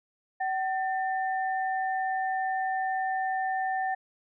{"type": "tone pair together", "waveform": "sine", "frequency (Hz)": [760.4, 1797], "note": ["F#5", "A6"], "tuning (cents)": [47, 36], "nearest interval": "octave + minor third", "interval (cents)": 1489, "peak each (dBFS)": [-27, -34], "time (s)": [0.4, 3.95], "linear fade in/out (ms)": 10, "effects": []}